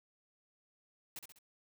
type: noise with echo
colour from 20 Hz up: white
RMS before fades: -45 dBFS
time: 1.16-1.19 s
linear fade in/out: 2 ms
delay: 66 ms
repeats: 3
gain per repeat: -6 dB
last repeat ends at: 1.388 s
effects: none